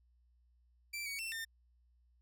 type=tone with pitch steps; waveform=sawtooth; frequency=2340 / 2247 / 2690 / 1809 Hz; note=D7 / C#7 / E7 / A6; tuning=-7 / +23 / +34 / +48 cents; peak=-36 dBFS; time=0.93-1.45 s; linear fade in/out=10 ms; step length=130 ms; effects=added 60 Hz sine -67 dBFS peak until 2.21 s